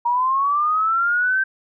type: linear sweep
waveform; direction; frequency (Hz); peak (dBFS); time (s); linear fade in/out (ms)
sine; up; 941 to 1568; -16; 0.05-1.44; 10
effects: none